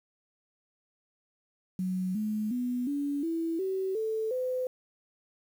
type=tone with pitch steps; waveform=sine; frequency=185 / 213.7 / 246.9 / 285.3 / 329.6 / 380.8 / 440 / 508.4 Hz; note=F#3 / G#3 / B3 / C#4 / E4 / F#4 / A4 / C5; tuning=0 / +50 / 0 / +50 / 0 / +50 / 0 / -50 cents; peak=-28 dBFS; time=1.79-4.67 s; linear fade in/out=2 ms; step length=360 ms; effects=9-bit